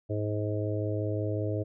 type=harmonic tone; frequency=105.4 Hz; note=G#2; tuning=26 cents sharp; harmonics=1 / 3 / 4 / 5 / 6; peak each=-30 / -35 / -36 / -37 / -38 dBFS; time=0.09-1.64 s; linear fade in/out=20 ms; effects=none